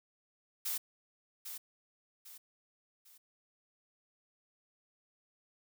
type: noise with echo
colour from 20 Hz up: blue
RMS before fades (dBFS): -36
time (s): 0.65-0.78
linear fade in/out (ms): 10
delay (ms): 800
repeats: 3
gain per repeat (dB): -8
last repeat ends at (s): 3.18
effects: none